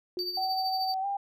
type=tone with exponential decay; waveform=sine; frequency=359.4 Hz; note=F4; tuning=50 cents sharp; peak=-30 dBFS; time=0.17-0.63 s; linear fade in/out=1 ms; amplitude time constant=98 ms
type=tone with tremolo; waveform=triangle; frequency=4613 Hz; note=D8; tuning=32 cents flat; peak=-28 dBFS; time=0.19-0.94 s; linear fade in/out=0 ms; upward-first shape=sine; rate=13 Hz; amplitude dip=60%
type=tone with pitch glide; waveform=sine; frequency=760 to 798.7 Hz; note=F#5 to G5; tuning=+46 to +32 cents; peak=-28 dBFS; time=0.37-1.17 s; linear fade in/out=5 ms; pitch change=+86 cents; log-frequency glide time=1.01-1.06 s
effects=none